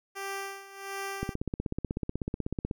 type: tone with tremolo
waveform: 10% pulse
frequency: 392.7 Hz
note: G4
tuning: 3 cents sharp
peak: -25 dBFS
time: 0.15-1.35 s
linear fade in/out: 20 ms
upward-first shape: sine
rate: 1.4 Hz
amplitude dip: 80%
type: click train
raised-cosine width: 3 ms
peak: -18 dBFS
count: 25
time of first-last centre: 1.23-2.711 s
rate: 16.2 Hz
effects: none